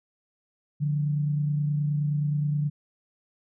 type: tone pair together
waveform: sine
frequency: 146.83 / 176.35 Hz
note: D3 / F3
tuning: 0 / +17 cents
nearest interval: minor third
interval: 317 cents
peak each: -23 / -35 dBFS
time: 0.8-2.7 s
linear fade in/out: 20 ms
effects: none